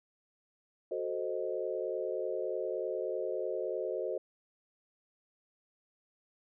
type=chord; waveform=sine; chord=F# diminished seventh; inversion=none; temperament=equal; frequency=370 / 440 / 523.3 / 622.3 Hz; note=F#4 / A4 / C5 / Eb5; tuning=0 / 0 / 0 / 0 cents; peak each=-38 / -38 / -37 / -39 dBFS; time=0.91-4.18 s; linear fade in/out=5 ms; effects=none